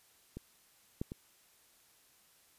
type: clicks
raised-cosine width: 3 ms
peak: -29 / -22 / -28 dBFS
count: 3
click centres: 0.37 / 1.015 / 1.119 s
effects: white hiss -66 dBFS RMS until 2.58 s + resampled to 32000 Hz